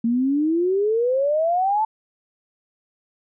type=exponential sweep; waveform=sine; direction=up; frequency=226.3 to 890 Hz; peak=-17 dBFS; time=0.04-1.85 s; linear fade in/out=5 ms; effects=none